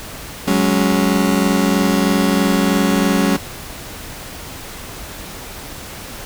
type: chord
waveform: 35% pulse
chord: F# suspended second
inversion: none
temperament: just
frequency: 185 / 208.1 / 277.5 Hz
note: F#3 / G#3 / C#4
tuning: 0 / +4 / +2 cents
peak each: -16 dBFS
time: 0.47-3.37 s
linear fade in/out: 10 ms
effects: pink hiss -32 dBFS RMS until 6.25 s